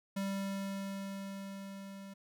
square tone with level ramp, 196 Hz, G3, in tune, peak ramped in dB -34 to -47 dBFS, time 0.16-2.14 s, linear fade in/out 10 ms, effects none

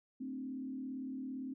sine tone with frequency modulation, 261.6 Hz, C4, in tune, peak -39 dBFS, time 0.2-1.54 s, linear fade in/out 10 ms, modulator 37.7 Hz, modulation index 0.72, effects none

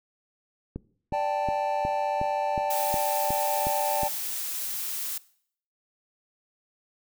click train, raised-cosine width 3 ms, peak -20 dBFS, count 10, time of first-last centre 0.76-4.033 s, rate 2.75 Hz
triangle chord, D suspended fourth, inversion none, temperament equal, 587.3 / 784 / 880 Hz, D5 / G5 / A5, 0 / 0 / 0 cents, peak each -27 dBFS, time 1.12-4.09 s, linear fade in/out 20 ms
blue noise, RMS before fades -32 dBFS, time 2.7-5.18 s, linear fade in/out 5 ms
effects noise-tail reverb RT60 0.6 s tail -20 dB re dry

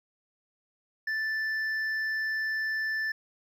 sine tone with hard clipping, 1760 Hz, A6, in tune, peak -29 dBFS, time 1.07-3.12 s, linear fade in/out 5 ms, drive 4 dB, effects none

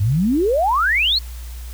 sine exponential sweep, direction up, 92.5 to 4454 Hz, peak -14 dBFS, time 0-1.19 s, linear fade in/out 10 ms, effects added 60 Hz sine -29 dBFS peak until 1.73 s + white hiss -43 dBFS RMS until 1.73 s

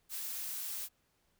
blue noise, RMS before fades -40 dBFS, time 0.09-0.89 s, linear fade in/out 50 ms, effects pink hiss -75 dBFS RMS until 1.39 s

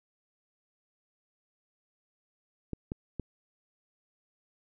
clicks, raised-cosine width 3 ms, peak -21 dBFS, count 3, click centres 2.733 / 2.919 / 3.197 s, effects none

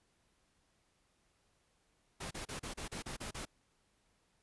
pink noise bursts, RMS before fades -43 dBFS, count 9, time 2.2-3.454 s, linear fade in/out 10 ms, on 110 ms, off 33 ms, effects pink hiss -75 dBFS RMS until 4.42 s + resampled to 24000 Hz

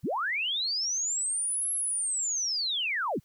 sine linear two-way sweep, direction up then down, 69.8 to 11240 to 69.8 Hz, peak -27 dBFS, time 0.03-3.2 s, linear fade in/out 20 ms, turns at 1.72 s, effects white hiss -69 dBFS RMS until 3.24 s

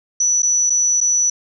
sine tone with dropouts, 5930 Hz, F#8, 3 cents sharp, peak -13 dBFS, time 0.2-1.3 s, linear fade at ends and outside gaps 5 ms, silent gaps 0.422-0.429 / 0.698-0.702 / 1.005-1.011 s, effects none

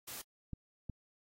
white noise, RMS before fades -45 dBFS, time 0.07-0.22 s, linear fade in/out 10 ms
clicks, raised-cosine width 5 ms, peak -29 dBFS, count 2, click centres 0.533 / 0.897 s
effects AAC 48 kbps

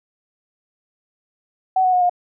sine tone with pitch steps, 752 / 738.7 / 725.5 / 712.7 Hz, F#5 / F#5 / F#5 / F5, +28 / -3 / -34 / +35 cents, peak -13 dBFS, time 1.76-2.096 s, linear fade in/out 5 ms, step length 84 ms, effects none

